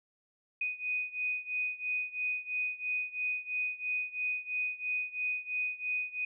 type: beating tone pair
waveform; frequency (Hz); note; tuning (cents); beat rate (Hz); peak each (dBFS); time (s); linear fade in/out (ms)
sine; 2489 / 2492; D#7 / D#7; 0 / +2; 3; -34 / -36; 0.61-6.25; 5
effects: none